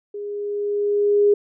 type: tone with level ramp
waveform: sine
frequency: 410.4 Hz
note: G#4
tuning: 21 cents flat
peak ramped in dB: -28 to -11 dBFS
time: 0.14-1.34 s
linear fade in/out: 5 ms
effects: none